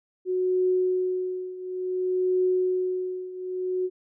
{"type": "tone with tremolo", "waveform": "sine", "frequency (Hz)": 368, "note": "F#4", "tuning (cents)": -9, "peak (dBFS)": -19, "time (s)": [0.25, 3.9], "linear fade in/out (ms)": 50, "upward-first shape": "triangle", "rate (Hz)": 0.57, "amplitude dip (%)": 85, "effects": []}